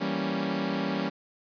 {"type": "chord", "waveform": "sawtooth", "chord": "E diminished seventh", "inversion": "none", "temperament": "equal", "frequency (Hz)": [164.81, 196, 233.1, 277.2], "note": ["E3", "G3", "Bb3", "Db4"], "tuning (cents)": [0, 0, 0, 0], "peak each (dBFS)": [-32, -27, -31, -28], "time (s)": [0, 1.1], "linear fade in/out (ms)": 20, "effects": ["resampled to 11025 Hz", "8-bit"]}